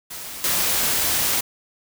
white noise with level steps, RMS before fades -34 / -21 dBFS, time 0.1-1.41 s, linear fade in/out 10 ms, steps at 0.44 s, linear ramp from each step 2 ms, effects none

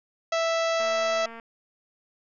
harmonic tone, 659.3 Hz, E5, in tune, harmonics 1 / 2 / 3 / 4 / 5 / 6 / 7 / 8 / 9 / 10, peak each -24 / -30 / -34 / -36 / -38 / -40 / -41 / -42 / -43 / -44 dBFS, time 0.32-1.26 s, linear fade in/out 5 ms
click train, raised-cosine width 0.5 ms, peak -28 dBFS, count 138, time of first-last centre 0.8-1.398 s, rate 229 Hz
effects none

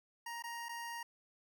25% pulse tone with dropouts, 937 Hz, A#5, 9 cents sharp, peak -38 dBFS, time 0.26-1.03 s, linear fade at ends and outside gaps 5 ms, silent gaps 0.424-0.438 / 0.686-0.691 s, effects none

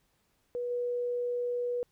sine tone with level steps, 486.7 Hz, B4, 25 cents flat, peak -31 / -29 dBFS, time 0.55-1.83 s, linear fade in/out 0 ms, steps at 0.7 s, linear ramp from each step 10 ms, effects pink hiss -73 dBFS RMS until 1.91 s

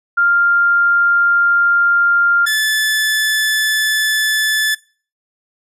sine / sawtooth tone pair in turn, 1396.9 / 1738.6 Hz, F6 / A6, 0 / -21 cents, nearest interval major third, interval 379 cents, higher second, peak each -10 dBFS, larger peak neither, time 0.17-2.46 / 2.46-4.75 s, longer neither, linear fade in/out 10 ms, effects noise-tail reverb RT60 0.4 s tail -20 dB re dry + resampled to 32000 Hz

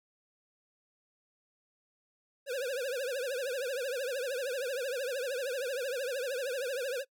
square tone with vibrato, 520 Hz, C5, 11 cents flat, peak -33 dBFS, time 2.46-7.05 s, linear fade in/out 50 ms, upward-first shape triangle, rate 13 Hz, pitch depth 190 cents each way, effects noise-tail reverb RT60 0.1 s tail -23 dB re dry

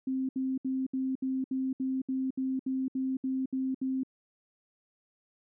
sine tone bursts, 262.7 Hz, C4, 7 cents sharp, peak -28 dBFS, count 14, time 0.07-4.034 s, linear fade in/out 5 ms, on 220 ms, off 68 ms, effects none

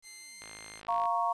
10% pulse tone with pitch glide, 2082 to 2096 Hz, C7 to C7, -9 to +2 cents, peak -37 dBFS, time 0.02-0.82 s, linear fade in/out 50 ms, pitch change +11 cents, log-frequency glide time 0.18-0.49 s
click train, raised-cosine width 0.3 ms, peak -30 dBFS, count 35, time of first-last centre 0.42-1.056 s, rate 53.5 Hz
sine chord, Bb minor, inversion second, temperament equal, 698.5 / 932.3 / 1108.7 Hz, F5 / Bb5 / Db6, 0 / 0 / 0 cents, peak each -31 dBFS, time 0.88-1.33 s, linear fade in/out 10 ms
effects resampled to 22050 Hz + 10-bit

